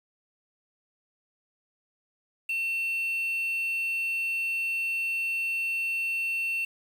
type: tone with quantisation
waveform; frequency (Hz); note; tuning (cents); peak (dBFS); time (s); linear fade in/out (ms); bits
triangle; 2700; E7; +41; -25; 2.49-6.65; 5; 8
effects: none